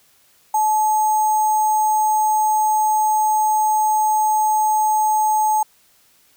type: tone with sample-and-hold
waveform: sine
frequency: 860 Hz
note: A5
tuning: 40 cents flat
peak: -14 dBFS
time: 0.54-5.63 s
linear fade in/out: 5 ms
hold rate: 7350 Hz
effects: white hiss -56 dBFS RMS until 6.36 s